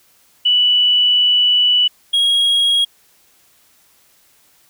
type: tone pair in turn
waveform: sine / triangle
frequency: 2961 / 3291 Hz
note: F#7 / G#7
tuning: +1 / -16 cents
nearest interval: major second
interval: 183 cents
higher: second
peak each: -10 dBFS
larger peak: neither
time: 0.45-1.88 / 2.13-2.85 s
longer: first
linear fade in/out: 10 ms
effects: white hiss -54 dBFS RMS until 4.69 s